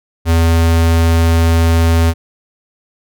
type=tone; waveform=square; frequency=82.8 Hz; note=E2; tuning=8 cents sharp; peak=-9 dBFS; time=0.25-2.14 s; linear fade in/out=50 ms; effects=none